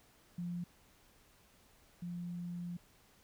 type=tone pair in turn; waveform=sine; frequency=174.61 / 174.61 Hz; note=F3 / F3; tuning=0 / 0 cents; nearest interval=unison; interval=0 cents; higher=neither; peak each=-37 / -39 dBFS; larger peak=first; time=0.38-0.64 / 2.02-2.77 s; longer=second; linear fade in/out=5 ms; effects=pink hiss -66 dBFS RMS until 3.23 s